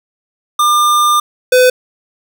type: tone pair in turn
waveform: square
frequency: 1200 / 504.5 Hz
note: D6 / B4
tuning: +37 / +37 cents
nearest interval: octave + minor third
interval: 1500 cents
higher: first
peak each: -9 / -6 dBFS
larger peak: second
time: 0.59-1.2 / 1.52-1.7 s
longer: first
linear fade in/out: 5 ms
effects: none